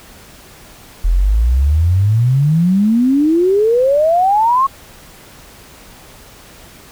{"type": "exponential sweep", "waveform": "sine", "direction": "up", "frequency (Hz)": [40.34, 1108.7], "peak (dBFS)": -9, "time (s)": [1.04, 4.67], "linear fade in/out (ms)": 10, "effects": ["pink hiss -40 dBFS RMS until 6.91 s"]}